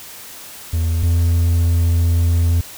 triangle tone pair in turn, 82.41 / 84.78 Hz, E2 / E2, 0 / +49 cents, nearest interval unison, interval 49 cents, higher second, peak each -13 / -10 dBFS, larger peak second, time 0.73-1.03 / 1.03-2.61 s, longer second, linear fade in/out 5 ms, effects white hiss -36 dBFS RMS until 2.77 s

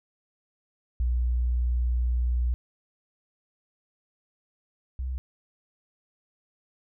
sine tone pair in turn, 60.7 / 64.31 Hz, B1 / C2, -29 / -29 cents, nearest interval minor second, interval 100 cents, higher second, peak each -22 / -28 dBFS, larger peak first, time 1-2.54 / 4.99-5.18 s, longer first, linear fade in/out 0 ms, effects none

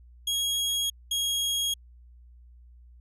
sawtooth tone pair in turn, 3298 / 3285 Hz, G#7 / G#7, -13 / -20 cents, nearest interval unison, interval 7 cents, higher first, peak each -22 dBFS, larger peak neither, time 0.27-0.9 / 1.11-1.74 s, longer neither, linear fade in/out 5 ms, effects added 60 Hz sine -49 dBFS peak until 3 s + resampled to 32000 Hz

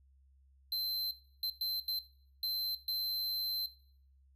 square tone bursts at uneven times, 4095 Hz, C8, 38 cents flat, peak -33 dBFS, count 6, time 0.72-1.11 / 1.43-1.5 / 1.61-1.8 / 1.88-1.99 / 2.43-2.75 / 2.88-3.66 s, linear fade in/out 2 ms, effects noise-tail reverb RT60 0.6 s tail -18 dB re dry + added 67 Hz sine -62 dBFS peak until 4.35 s

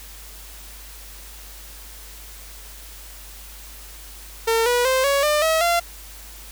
sawtooth tone with pitch steps, 454.1 / 486.7 / 521.6 / 559.1 / 599.2 / 642.2 / 688.3 Hz, A#4 / B4 / C5 / C#5 / D5 / E5 / F5, -45 / -25 / -5 / +15 / +35 / -45 / -25 cents, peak -13 dBFS, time 4.47-5.8 s, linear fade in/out 10 ms, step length 190 ms, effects added 50 Hz sine -41 dBFS peak until 6.51 s + white hiss -42 dBFS RMS until 6.51 s

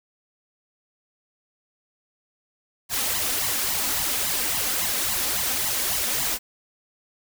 white noise with flanger, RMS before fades -25 dBFS, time 2.89-6.39 s, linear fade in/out 50 ms, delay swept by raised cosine 0.97 to 3.97 ms, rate 3.6 Hz, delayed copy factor +0.95, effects none

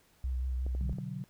sine tone with vibrato, 63.7 Hz, C2, 46 cents flat, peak -30 dBFS, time 0.24-0.93 s, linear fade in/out 0 ms, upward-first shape triangle, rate 5.5 Hz, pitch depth 38 cents each way
clicks, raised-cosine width 2 ms, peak -31 dBFS, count 4, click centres 0.665 / 0.75 / 0.895 / 0.985 s
sine chord, B minor, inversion none, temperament equal with one note detuned, 123.47 / 145.73 / 185 Hz, B2 / D3 / F#3, 0 / -13 / 0 cents, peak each -41 / -40 / -40 dBFS, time 0.81-1.24 s, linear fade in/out 0 ms
effects pink hiss -66 dBFS RMS until 1.29 s

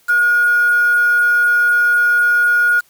sine tone with quantisation, 1438 Hz, F#6, 50 cents flat, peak -10 dBFS, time 0.08-2.81 s, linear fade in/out 20 ms, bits 5, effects white hiss -54 dBFS RMS until 2.89 s

